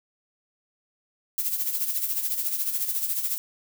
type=noise with tremolo; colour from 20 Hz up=violet; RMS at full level=-25 dBFS; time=1.38-3.38 s; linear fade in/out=0 ms; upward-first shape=sine; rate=14 Hz; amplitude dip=60%; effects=none